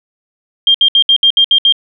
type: tone bursts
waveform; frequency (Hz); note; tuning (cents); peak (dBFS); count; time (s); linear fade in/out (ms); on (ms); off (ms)
sine; 3200; G7; +35; -5; 8; 0.67-1.724; 2; 74; 66
effects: none